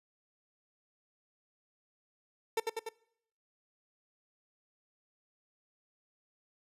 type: tone with echo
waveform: 30% pulse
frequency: 450.2 Hz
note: A4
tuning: 40 cents sharp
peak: -25 dBFS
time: 2.57-2.6 s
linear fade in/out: 5 ms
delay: 97 ms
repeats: 3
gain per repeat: -3 dB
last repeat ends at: 2.891 s
effects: noise-tail reverb RT60 0.7 s tail -22 dB re dry + resampled to 32000 Hz